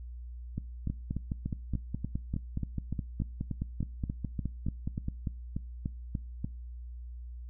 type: two click trains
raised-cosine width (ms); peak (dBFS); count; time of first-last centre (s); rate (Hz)
5; -20 / -20; 21 / 21; 0.58-6.445 / 0.9-5.084; 3.41 / 4.78
effects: noise-tail reverb RT60 0.4 s tail -23 dB re dry + added 60 Hz sine -40 dBFS peak until 7.49 s